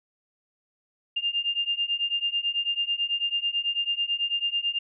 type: beating tone pair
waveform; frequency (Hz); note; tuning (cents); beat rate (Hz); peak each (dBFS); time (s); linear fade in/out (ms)
sine; 2800 / 2809.1; F7 / F7; +4 / +9; 9.1; -28 / -27; 1.16-4.79; 10
effects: none

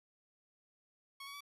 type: tone with pitch steps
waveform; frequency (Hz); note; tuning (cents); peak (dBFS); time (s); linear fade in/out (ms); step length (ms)
15% pulse; 1104 / 1124.6 / 1145.6; C#6 / C#6 / D6; -7 / +25 / -43; -40; 1.2-1.407; 5; 69
effects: resampled to 32000 Hz

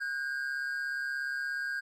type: tone pair together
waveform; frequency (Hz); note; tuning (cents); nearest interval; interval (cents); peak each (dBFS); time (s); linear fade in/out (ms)
triangle; 1472 / 1608.9; F#6 / G6; -9 / +45; major second; 154; -37 / -31; 0-1.81; 20
effects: none

